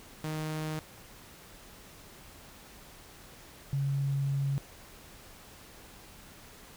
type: tone pair in turn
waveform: sawtooth / sine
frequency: 155.56 / 138.59 Hz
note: D#3 / C#3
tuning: 0 / 0 cents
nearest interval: major second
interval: 200 cents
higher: first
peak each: -29 / -27 dBFS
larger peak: second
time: 0.24-0.79 / 3.73-4.58 s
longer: second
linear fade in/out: 0 ms
effects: pink hiss -52 dBFS RMS until 6.76 s